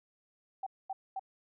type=tone bursts; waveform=sine; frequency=770 Hz; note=G5; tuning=31 cents flat; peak=-34 dBFS; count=3; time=0.63-1.195 s; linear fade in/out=5 ms; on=35 ms; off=230 ms; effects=none